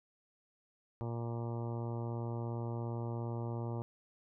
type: harmonic tone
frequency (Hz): 117.2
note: A#2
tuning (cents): +10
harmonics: 1 / 2 / 3 / 4 / 5 / 6 / 7 / 8 / 9 / 10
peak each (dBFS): -37 / -45 / -45 / -48 / -50 / -54 / -52 / -52 / -59 / -58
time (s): 1.01-3.82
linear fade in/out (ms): 0
effects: none